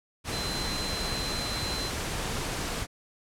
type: tone in noise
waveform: sine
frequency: 4074 Hz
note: C8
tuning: 47 cents flat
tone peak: -34 dBFS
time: 0.3-1.92 s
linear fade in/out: 50 ms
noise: pink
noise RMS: -32 dBFS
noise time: 0.24-2.87 s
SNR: -5 dB
effects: low-pass 10000 Hz 12 dB/octave